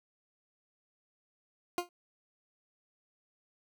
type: tone with exponential decay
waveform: 20% pulse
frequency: 352.1 Hz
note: F4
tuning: 14 cents sharp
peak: -22 dBFS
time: 1.78-1.89 s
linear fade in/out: 1 ms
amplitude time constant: 23 ms
effects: none